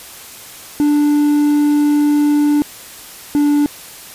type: tone pair in turn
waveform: triangle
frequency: 293.9 / 291.7 Hz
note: D4 / D4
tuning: +1 / -12 cents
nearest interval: unison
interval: 13 cents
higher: first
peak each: -8 dBFS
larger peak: neither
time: 0.8-2.62 / 3.35-3.66 s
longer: first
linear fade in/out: 0 ms
effects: white hiss -35 dBFS RMS until 4.14 s + resampled to 32000 Hz